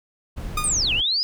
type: noise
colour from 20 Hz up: brown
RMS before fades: -30 dBFS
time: 0.36-1.02 s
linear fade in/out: 20 ms
type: tone with exponential decay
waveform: sawtooth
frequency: 1226 Hz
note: D#6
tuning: 26 cents flat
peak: -16 dBFS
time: 0.57-0.8 s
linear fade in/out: 5 ms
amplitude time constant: 50 ms
type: linear two-way sweep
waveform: sine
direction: down then up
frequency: 9010 to 2500 to 5100 Hz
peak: -19 dBFS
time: 0.64-1.23 s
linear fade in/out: 0 ms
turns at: 0.93 s
effects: none